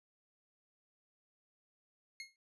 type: tone with exponential decay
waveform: 25% pulse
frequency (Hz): 2154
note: C7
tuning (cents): +50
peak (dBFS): -37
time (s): 2.2-2.36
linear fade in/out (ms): 1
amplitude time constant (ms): 33
effects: noise-tail reverb RT60 0.1 s tail -22 dB re dry + resampled to 24000 Hz